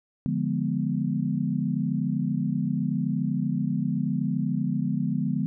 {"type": "chord", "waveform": "sine", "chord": "D diminished seventh", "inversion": "none", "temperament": "equal", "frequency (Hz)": [146.83, 174.61, 207.7, 246.9], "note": ["D3", "F3", "Ab3", "Cb4"], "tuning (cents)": [0, 0, 0, 0], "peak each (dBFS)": -29, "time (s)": [0.26, 5.46], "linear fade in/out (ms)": 0, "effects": []}